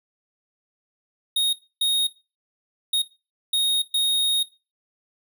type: tone bursts at uneven times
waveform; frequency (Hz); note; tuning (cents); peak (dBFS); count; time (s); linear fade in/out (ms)
square; 3729; A#7; 0; -19; 5; 1.36-1.53 / 1.81-2.07 / 2.93-3.02 / 3.53-3.82 / 3.94-4.43; 5
effects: noise-tail reverb RT60 0.3 s tail -20 dB re dry